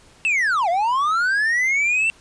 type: linear two-way sweep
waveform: triangle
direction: down then up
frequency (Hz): 2710 to 659.3 to 2710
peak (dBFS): -15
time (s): 0.25-2.1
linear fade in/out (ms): 0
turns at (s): 0.69
effects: pink hiss -51 dBFS RMS until 2.2 s + resampled to 22050 Hz